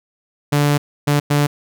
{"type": "tone bursts at uneven times", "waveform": "sawtooth", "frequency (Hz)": 145.5, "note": "D3", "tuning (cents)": -16, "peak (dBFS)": -9, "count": 3, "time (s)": [[0.52, 0.78], [1.07, 1.2], [1.3, 1.47]], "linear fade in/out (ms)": 10, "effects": []}